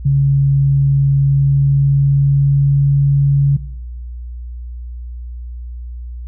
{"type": "tone with pitch glide", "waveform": "sine", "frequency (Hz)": [138.59, 140.12], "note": ["C#3", "C#3"], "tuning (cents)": [0, 19], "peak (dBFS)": -9, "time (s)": [0.05, 3.57], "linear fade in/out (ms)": 10, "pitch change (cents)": 19, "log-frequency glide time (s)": [1.15, 2.85], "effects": ["noise-tail reverb RT60 1.0 s tail -18 dB re dry", "added 60 Hz sine -25 dBFS peak until 6.27 s"]}